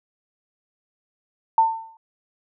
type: tone with exponential decay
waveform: sine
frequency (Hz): 898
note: A5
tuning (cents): +35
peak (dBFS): -10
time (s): 1.58-1.97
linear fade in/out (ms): 2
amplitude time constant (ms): 83
effects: none